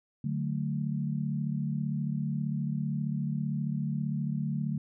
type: chord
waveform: sine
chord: D major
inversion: none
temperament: equal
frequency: 146.83 / 185 / 220 Hz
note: D3 / F#3 / A3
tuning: 0 / 0 / 0 cents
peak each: -31 / -35 / -34 dBFS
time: 0.24-4.78 s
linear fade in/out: 5 ms
effects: none